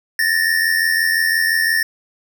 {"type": "tone pair together", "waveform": "square", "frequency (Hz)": [1760, 1845.8], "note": ["A6", "A#6"], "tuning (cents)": [0, -18], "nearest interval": "minor second", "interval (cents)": 82, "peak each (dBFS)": -18, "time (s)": [0.19, 1.83], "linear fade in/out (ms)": 2, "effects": []}